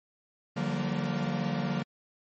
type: chord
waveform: 45% pulse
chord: G minor seventh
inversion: second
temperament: equal with one note detuned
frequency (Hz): 146.83 / 174.61 / 191.08 / 233.1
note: D3 / F3 / G3 / Bb3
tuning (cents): 0 / 0 / -44 / 0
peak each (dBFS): -34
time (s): 0.56-1.83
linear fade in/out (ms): 10
type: noise with exponential growth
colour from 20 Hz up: white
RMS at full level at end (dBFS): -44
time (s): 1.42-1.5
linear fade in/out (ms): 1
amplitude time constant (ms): 16
effects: low-pass 5000 Hz 12 dB/octave + MP3 32 kbps